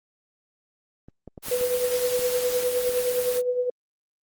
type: clicks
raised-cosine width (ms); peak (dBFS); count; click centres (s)
2; -26; 7; 1.085 / 1.277 / 1.378 / 1.484 / 1.612 / 2.193 / 2.893
type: noise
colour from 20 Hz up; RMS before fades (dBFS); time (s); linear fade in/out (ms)
white; -32; 1.42-3.42; 50
type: tone with tremolo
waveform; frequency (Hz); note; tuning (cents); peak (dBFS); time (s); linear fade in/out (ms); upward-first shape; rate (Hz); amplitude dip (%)
sine; 495.9; B4; +7; -19; 1.51-3.7; 5; triangle; 9.7; 65
effects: Opus 24 kbps

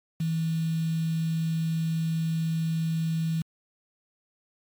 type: tone with quantisation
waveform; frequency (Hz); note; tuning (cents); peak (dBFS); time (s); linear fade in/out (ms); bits
sine; 162.3; E3; -27; -24; 0.2-3.42; 5; 7
effects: MP3 96 kbps

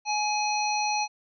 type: harmonic tone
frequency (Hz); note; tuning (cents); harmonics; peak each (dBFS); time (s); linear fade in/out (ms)
840; G#5; +19; 1 / 3 / 5 / 7; -26 / -31 / -33 / -34; 0.05-1.08; 50
effects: none

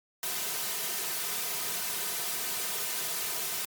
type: noise with comb filter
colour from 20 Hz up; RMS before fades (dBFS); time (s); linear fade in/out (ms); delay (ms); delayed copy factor
white; -33; 0.23-3.65; 2; 3.6; -0.7
effects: high-pass 200 Hz 12 dB/octave + Opus 48 kbps

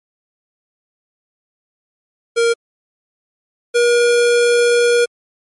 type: tone pair in turn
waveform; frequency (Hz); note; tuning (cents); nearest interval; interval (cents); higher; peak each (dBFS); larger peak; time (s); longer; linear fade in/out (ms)
square; 465.9 / 477.9; A#4 / A#4; -1 / +43; unison; 44; second; -12 / -11; second; 2.36-2.54 / 3.74-5.06; second; 20
effects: MP3 48 kbps

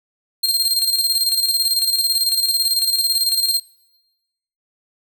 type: tone with tremolo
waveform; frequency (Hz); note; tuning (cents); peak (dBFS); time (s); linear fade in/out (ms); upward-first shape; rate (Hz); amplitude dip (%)
sawtooth; 4198; C8; +5; -11; 0.43-3.6; 10; square; 18; 50
effects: noise-tail reverb RT60 1.0 s tail -23 dB re dry

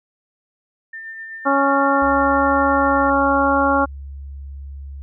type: tone with tremolo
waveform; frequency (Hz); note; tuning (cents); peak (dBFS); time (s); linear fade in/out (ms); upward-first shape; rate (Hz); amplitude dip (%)
sine; 1797; A6; +36; -29; 0.93-3.1; 5; sine; 7.9; 30
type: harmonic tone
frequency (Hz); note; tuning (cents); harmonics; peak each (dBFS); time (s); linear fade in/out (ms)
277.2; C#4; 0; 1 / 2 / 3 / 4 / 5; -20 / -20 / -20 / -20 / -20; 1.45-3.86; 20
type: tone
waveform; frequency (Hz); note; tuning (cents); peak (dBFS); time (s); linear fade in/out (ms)
sine; 69.3; C#2; 0; -30; 2.02-5.02; 0
effects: none

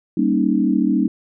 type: chord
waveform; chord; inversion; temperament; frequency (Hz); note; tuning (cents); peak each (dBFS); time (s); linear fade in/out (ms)
sine; Eb dominant seventh; first; equal; 196 / 233.1 / 277.2 / 311.1; G3 / Bb3 / Db4 / Eb4; 0 / 0 / 0 / 0; -20; 0.17-1.08; 5
effects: none

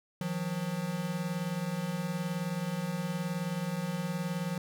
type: beating tone pair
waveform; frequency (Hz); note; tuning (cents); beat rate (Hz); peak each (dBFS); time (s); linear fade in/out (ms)
square; 160.3 / 179.3; E3 / F3; -48 / +46; 19; -37 / -34; 0.21-4.58; 2
effects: none

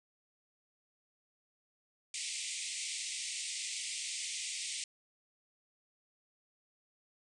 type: band-pass noise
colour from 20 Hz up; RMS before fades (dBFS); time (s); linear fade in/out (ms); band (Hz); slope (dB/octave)
white; -40; 2.14-4.84; 2; 2000 to 9200; 96
effects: none

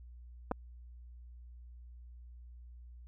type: clicks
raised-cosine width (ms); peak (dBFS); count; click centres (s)
1; -20; 2; 0.513 / 0.517
effects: added 60 Hz sine -49 dBFS peak until 3.07 s

